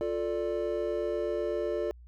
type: chord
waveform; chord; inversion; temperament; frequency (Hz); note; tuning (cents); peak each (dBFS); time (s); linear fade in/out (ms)
triangle; D minor; first; just; 352.4 / 440.5 / 587.3; F4 / A4 / D5; +16 / +2 / 0; -31; 0.01-1.91; 0
effects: added 60 Hz sine -48 dBFS peak until 2.07 s